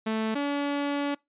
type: tone pair in turn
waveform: sawtooth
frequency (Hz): 220 / 285.7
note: A3 / D4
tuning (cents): 0 / -48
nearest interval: perfect fourth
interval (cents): 452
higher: second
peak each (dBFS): -22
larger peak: neither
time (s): 0.06-0.35 / 0.35-1.15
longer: second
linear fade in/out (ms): 10
effects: noise-tail reverb RT60 0.2 s tail -25 dB re dry + resampled to 8000 Hz